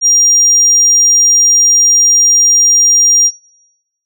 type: tone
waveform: sine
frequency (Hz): 5700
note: F8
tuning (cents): +34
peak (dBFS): -4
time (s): 0.01-3.31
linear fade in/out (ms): 50
effects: noise-tail reverb RT60 0.9 s tail -23 dB re dry + tanh soft clip ceiling -1 dBFS